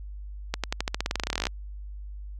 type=accelerating click train; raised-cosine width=0.2 ms; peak=-9 dBFS; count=22; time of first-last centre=0.54-1.469 s; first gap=97 ms; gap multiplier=0.91; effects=added 50 Hz sine -36 dBFS peak until 2.39 s